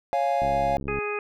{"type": "chord", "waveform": "triangle", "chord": "Db major", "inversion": "none", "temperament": "equal", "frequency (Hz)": [554.4, 698.5, 830.6], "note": ["Db5", "F5", "Ab5"], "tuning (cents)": [0, 0, 0], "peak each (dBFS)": [-25, -22, -25], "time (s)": [0.13, 0.77], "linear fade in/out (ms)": 0}
{"type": "click train", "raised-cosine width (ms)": 3, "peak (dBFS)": -22, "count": 40, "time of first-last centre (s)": [0.42, 0.987], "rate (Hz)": 68.8}
{"type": "harmonic tone", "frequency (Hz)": 415.3, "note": "G#4", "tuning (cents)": 0, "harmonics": [1, 2, 3, 4, 5, 6], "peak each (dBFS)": [-29, -38, -34, -40, -41, -32], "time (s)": [0.88, 1.19], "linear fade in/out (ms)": 2}
{"effects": []}